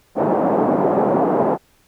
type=band-pass noise; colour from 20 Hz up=white; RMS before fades=-17 dBFS; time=0.15-1.58 s; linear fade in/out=50 ms; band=170 to 780 Hz; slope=24 dB/octave; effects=pink hiss -57 dBFS RMS until 1.87 s